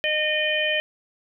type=harmonic tone; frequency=612 Hz; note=D#5; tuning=29 cents flat; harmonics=1 / 3 / 4 / 5; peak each=-26 / -26 / -26 / -26 dBFS; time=0.04-0.8 s; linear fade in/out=0 ms; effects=none